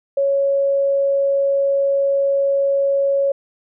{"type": "tone", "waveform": "sine", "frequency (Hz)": 554.4, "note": "C#5", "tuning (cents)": 0, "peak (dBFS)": -14, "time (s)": [0.17, 3.32], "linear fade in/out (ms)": 5, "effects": []}